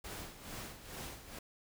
pink noise with tremolo, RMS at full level -44 dBFS, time 0.04-1.39 s, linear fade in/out 5 ms, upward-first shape sine, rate 2.3 Hz, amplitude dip 70%, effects none

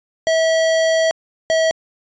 square tone pair in turn, 648 / 645.5 Hz, E5 / E5, -30 / -37 cents, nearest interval unison, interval 7 cents, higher first, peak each -14 dBFS, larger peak neither, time 0.27-1.11 / 1.5-1.71 s, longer first, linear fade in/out 0 ms, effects resampled to 16000 Hz

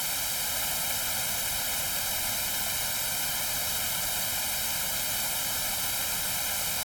white noise with comb filter, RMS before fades -29 dBFS, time 0-6.83 s, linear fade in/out 0 ms, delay 1.3 ms, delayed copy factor +0.9, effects AAC 64 kbps

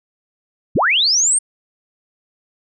sine linear sweep, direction up, 36.71 to 8870 Hz, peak -12 dBFS, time 0.75-1.39 s, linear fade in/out 10 ms, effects none

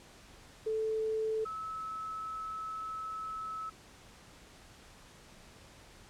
sine tone pair in turn, 438.8 / 1298.3 Hz, A4 / E6, -5 / -27 cents, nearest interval octave + perfect fifth, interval 1878 cents, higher second, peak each -30 / -37 dBFS, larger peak first, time 0.66-1.45 / 1.45-3.7 s, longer second, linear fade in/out 10 ms, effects pink hiss -56 dBFS RMS until 6.09 s + low-pass 9000 Hz 12 dB/octave

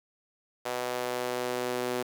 sawtooth tone with high-pass filter sweep, 124.1 Hz, B2, 9 cents sharp, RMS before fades -32 dBFS, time 0.65-2.03 s, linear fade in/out 10 ms, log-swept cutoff 570 to 370 Hz, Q 1.7, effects 8-bit

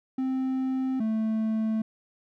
triangle tone pair in turn, 261.6 / 220 Hz, C4 / A3, 0 / 0 cents, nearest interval minor third, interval 300 cents, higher first, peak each -23 / -22 dBFS, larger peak second, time 0.18-1 / 1-1.82 s, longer neither, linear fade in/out 5 ms, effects none

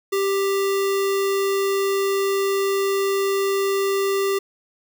sine tone with sample-and-hold, 392.6 Hz, G4, 3 cents sharp, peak -18 dBFS, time 0.12-4.39 s, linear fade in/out 10 ms, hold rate 1575 Hz, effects none

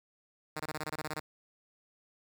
5% pulse tone bursts, 154.2 Hz, D#3, 15 cents flat, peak -24 dBFS, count 11, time 0.56-1.199 s, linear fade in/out 5 ms, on 39 ms, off 21 ms, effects none

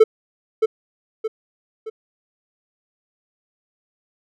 triangle tone with echo, 440 Hz, A4, in tune, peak -4 dBFS, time 0-0.04 s, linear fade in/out 10 ms, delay 620 ms, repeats 3, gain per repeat -7 dB, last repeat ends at 1.9 s, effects none

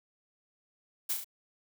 blue noise with echo, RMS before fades -31 dBFS, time 1.09-1.14 s, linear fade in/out 10 ms, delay 35 ms, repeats 3, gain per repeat -4 dB, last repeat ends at 1.245 s, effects none

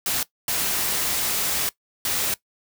white noise bursts at uneven times, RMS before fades -24 dBFS, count 3, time 0.06-0.23 / 0.48-1.69 / 2.05-2.34 s, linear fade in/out 2 ms, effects noise-tail reverb RT60 0.1 s tail -19 dB re dry

